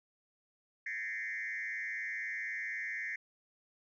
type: tone with frequency modulation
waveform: sine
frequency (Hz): 1952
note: B6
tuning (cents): -21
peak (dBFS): -35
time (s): 0.86-3.16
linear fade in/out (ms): 5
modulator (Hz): 108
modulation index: 2.2
effects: tanh soft clip ceiling -32 dBFS